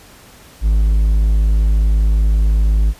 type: tone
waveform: triangle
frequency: 52.7 Hz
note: G#1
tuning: 26 cents sharp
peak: -8 dBFS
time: 0.61-2.94 s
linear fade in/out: 50 ms
effects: pink hiss -43 dBFS RMS until 2.99 s + resampled to 32000 Hz